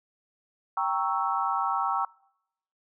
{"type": "chord", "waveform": "sine", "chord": "G diminished seventh", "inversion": "none", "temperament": "equal", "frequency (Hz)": [784, 932.3, 1108.7, 1318.5], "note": ["G5", "Bb5", "Db6", "Fb6"], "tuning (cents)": [0, 0, 0, 0], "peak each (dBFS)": -30, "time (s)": [0.77, 2.05], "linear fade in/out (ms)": 2, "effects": ["noise-tail reverb RT60 0.8 s tail -25 dB re dry"]}